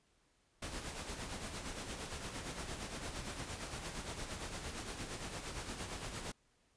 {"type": "noise with tremolo", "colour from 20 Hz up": "pink", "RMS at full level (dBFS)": -42, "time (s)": [0.62, 6.32], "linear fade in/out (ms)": 5, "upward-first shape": "sine", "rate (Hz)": 8.7, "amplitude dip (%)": 50, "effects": ["pink hiss -74 dBFS RMS until 6.76 s", "resampled to 22050 Hz"]}